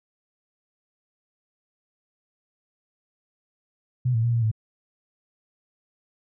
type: tone with pitch steps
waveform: sine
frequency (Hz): 125.3 / 113.2 / 118.5 / 116.7 / 109.7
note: B2 / A2 / A#2 / A#2 / A2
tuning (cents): +25 / +50 / +29 / +2 / -5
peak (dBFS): -19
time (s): 4.05-4.515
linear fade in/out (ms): 10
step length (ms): 93
effects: none